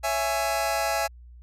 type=chord; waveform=sawtooth; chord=C# minor; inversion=none; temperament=just; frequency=554.4 / 665.2 / 831.5 Hz; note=C#5 / E5 / G#5; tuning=0 / +16 / +2 cents; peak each=-29 / -23 / -23 dBFS; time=0.03-1.08 s; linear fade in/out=20 ms; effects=added 60 Hz sine -44 dBFS peak until 1.42 s + resampled to 32000 Hz